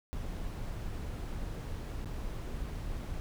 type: noise with dropouts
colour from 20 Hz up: brown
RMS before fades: -38 dBFS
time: 0.13-3.2 s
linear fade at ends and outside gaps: 0 ms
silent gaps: 2.046-2.057 s
effects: none